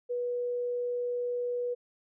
sine tone, 487.6 Hz, B4, 22 cents flat, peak -29 dBFS, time 0.09-1.75 s, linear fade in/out 20 ms, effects none

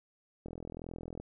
click train, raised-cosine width 2 ms, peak -29 dBFS, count 32, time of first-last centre 0.46-1.2 s, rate 41.9 Hz, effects none

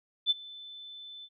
sine tone with ADSR envelope, 3520 Hz, A7, in tune, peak -20 dBFS, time 0.26-1.29 s, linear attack 44 ms, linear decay 26 ms, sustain -23 dB, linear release 52 ms, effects none

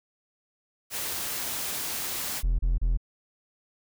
white noise, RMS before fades -32 dBFS, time 0.9-2.43 s, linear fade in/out 50 ms
triangle tone bursts, 42 Hz, E1, 33 cents sharp, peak -19 dBFS, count 3, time 2.43-2.974 s, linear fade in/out 10 ms, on 160 ms, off 32 ms
effects none

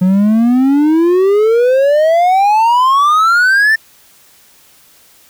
triangle exponential sweep, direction up, 180 to 1807 Hz, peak -5 dBFS, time 0.01-3.76 s, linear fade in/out 10 ms, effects white hiss -46 dBFS RMS until 5.29 s

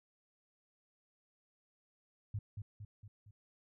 sine tone with echo, 103.83 Hz, G#2, in tune, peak -35 dBFS, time 2.34-2.39 s, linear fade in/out 5 ms, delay 230 ms, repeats 4, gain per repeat -5 dB, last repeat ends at 3.31 s, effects none

